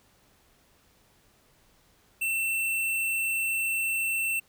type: tone with sample-and-hold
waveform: sine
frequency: 2683 Hz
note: E7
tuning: 30 cents sharp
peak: -25 dBFS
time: 2.21-4.4 s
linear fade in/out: 10 ms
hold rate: 11025 Hz
effects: pink hiss -63 dBFS RMS until 4.48 s